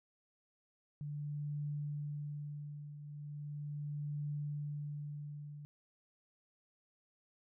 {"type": "tone with tremolo", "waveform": "sine", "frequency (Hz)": 146.83, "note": "D3", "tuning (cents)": 0, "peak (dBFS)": -36, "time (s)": [1.01, 5.65], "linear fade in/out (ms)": 0, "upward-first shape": "triangle", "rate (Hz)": 0.38, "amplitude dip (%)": 70, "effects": []}